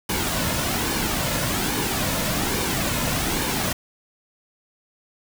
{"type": "noise with flanger", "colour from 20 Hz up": "pink", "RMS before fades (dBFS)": -24, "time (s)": [0.09, 3.73], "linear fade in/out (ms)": 5, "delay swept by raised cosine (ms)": [1.5, 2.6], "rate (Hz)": 1.2, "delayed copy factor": -0.5, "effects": []}